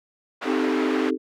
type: band-pass noise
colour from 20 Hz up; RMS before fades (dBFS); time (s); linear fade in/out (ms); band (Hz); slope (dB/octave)
pink; -31; 0.41-1.11; 20; 640 to 2200; 12
type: chord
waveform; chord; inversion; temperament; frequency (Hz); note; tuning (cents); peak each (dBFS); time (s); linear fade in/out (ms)
sine; A half-diminished seventh; first; equal; 261.6 / 311.1 / 392 / 440; C4 / Eb4 / G4 / A4; 0 / 0 / 0 / 0; -25 / -25 / -27 / -28; 0.44-1.18; 50
effects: none